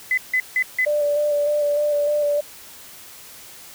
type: tone bursts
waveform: sine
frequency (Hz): 2017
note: B6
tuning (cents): +36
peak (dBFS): -16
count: 4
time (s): 0.11-0.85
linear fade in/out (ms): 2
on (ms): 65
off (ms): 160
type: tone with vibrato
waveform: sine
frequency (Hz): 587.3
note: D5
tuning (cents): 0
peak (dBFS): -17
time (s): 0.86-2.41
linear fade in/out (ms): 10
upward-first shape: square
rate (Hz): 3.3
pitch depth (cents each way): 16
effects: white hiss -42 dBFS RMS until 3.74 s